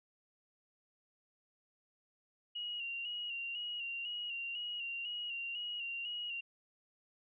sine tone with vibrato, 2832 Hz, F7, 23 cents sharp, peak -38 dBFS, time 2.55-6.41 s, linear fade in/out 10 ms, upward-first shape square, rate 2 Hz, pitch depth 40 cents each way, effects none

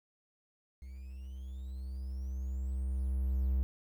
triangle tone with level ramp, 65.1 Hz, C2, 8 cents flat, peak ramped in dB -42 to -25 dBFS, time 0.82-3.63 s, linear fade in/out 0 ms, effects 11-bit

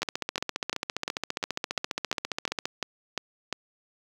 two click trains, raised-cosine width 0.2 ms, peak -11 / -11 dBFS, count 40 / 11, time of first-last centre 0.02-2.655 / 0.03-3.527 s, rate 14.8 / 2.86 Hz, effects high-pass 150 Hz 12 dB/octave + 7-bit

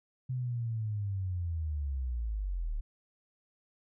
sine linear sweep, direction down, 129.5 to 34.99 Hz, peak -31 dBFS, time 0.29-2.81 s, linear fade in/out 10 ms, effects none

